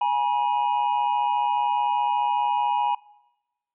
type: tone pair together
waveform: triangle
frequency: 830.6 / 964.5 Hz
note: G#5 / B5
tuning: 0 / -41 cents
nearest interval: minor third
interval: 259 cents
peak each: -21 dBFS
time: 0.01-2.95 s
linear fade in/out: 5 ms
effects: noise-tail reverb RT60 1.0 s tail -22 dB re dry + resampled to 8000 Hz